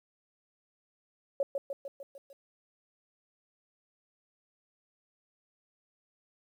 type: tone with echo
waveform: sine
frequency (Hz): 554.4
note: C#5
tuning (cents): 0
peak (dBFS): -25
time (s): 1.4-1.43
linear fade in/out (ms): 2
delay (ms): 150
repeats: 6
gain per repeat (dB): -4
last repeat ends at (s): 2.33
effects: 11-bit